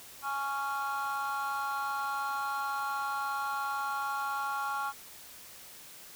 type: chord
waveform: triangle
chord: Db major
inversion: second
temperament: just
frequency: 831.5 / 1108.7 / 1385.9 Hz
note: Ab5 / Db6 / F6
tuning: +2 / 0 / -14 cents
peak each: -33 dBFS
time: 0.22-4.93 s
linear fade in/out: 50 ms
effects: tanh soft clip ceiling -23 dBFS + white hiss -50 dBFS RMS until 6.15 s